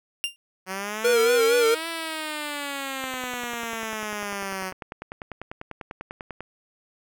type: tone with exponential decay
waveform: 40% pulse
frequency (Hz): 2794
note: F7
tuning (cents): 0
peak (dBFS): -19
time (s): 0.24-0.36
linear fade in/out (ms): 0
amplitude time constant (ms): 26
type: exponential two-way sweep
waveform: 5% pulse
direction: up then down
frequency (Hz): 185.2 to 333.8 to 185.2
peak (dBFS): -18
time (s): 0.66-4.73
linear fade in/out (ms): 50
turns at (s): 1.88
type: tone with vibrato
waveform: square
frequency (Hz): 468.6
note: A#4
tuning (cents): +9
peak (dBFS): -18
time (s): 1.04-1.75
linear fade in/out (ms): 10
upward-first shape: sine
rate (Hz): 4.3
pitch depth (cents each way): 69
type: click train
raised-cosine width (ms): 0.5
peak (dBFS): -20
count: 35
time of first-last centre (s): 3.04-6.406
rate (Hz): 10.1
effects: none